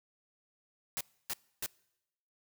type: noise bursts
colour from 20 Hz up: white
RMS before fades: -36 dBFS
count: 3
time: 0.97-1.661 s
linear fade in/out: 0 ms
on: 37 ms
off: 290 ms
effects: noise-tail reverb RT60 0.9 s tail -25 dB re dry